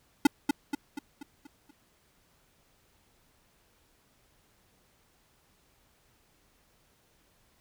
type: tone with echo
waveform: square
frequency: 287.6 Hz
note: D4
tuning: 36 cents flat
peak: -16 dBFS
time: 0.25-0.27 s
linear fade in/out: 5 ms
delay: 240 ms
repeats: 6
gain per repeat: -6 dB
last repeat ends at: 1.71 s
effects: pink hiss -67 dBFS RMS until 7.6 s